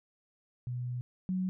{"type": "tone pair in turn", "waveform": "sine", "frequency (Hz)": [123.47, 185.52], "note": ["B2", "F#3"], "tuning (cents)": [0, 5], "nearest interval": "perfect fifth", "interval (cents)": 705, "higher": "second", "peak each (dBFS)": [-33, -29], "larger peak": "second", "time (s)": [[0.67, 1.01], [1.29, 1.49]], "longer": "first", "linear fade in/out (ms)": 0, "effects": []}